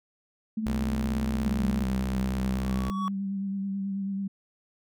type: tone with tremolo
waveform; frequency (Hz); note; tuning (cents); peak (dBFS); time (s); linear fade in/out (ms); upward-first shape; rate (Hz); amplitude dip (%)
sine; 218.8; A3; -9; -25; 0.57-1.83; 5; triangle; 17; 55
type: tone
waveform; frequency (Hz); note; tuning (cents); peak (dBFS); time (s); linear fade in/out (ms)
sawtooth; 64.1; C2; -35; -25; 0.66-2.9; 0
type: tone with vibrato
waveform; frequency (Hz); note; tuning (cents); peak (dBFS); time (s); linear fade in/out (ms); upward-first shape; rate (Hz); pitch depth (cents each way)
sine; 196; G3; 0; -28; 1.46-4.28; 10; sine; 9.2; 25
type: tone with exponential growth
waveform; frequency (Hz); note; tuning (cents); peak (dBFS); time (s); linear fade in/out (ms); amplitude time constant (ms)
triangle; 1126; C#6; +27; -25; 2.39-3.08; 0; 150
effects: none